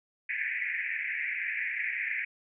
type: band-pass noise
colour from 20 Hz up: white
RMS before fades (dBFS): -33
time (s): 0.29-2.25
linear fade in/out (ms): 5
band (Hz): 1700 to 2400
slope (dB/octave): 96
effects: none